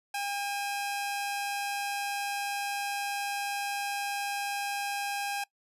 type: tone pair together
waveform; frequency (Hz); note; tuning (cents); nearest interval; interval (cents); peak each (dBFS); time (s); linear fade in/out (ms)
sawtooth; 806 / 2557; G5 / D#7; +48 / +47; octave + minor sixth; 1999; -28 / -36; 0.14-5.44; 5
effects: noise-tail reverb RT60 0.1 s tail -22 dB re dry + resampled to 32000 Hz